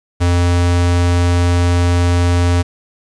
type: tone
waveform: square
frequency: 87.6 Hz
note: F2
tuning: 6 cents sharp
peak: -11 dBFS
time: 0.2-2.63 s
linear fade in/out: 20 ms
effects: resampled to 22050 Hz + 7-bit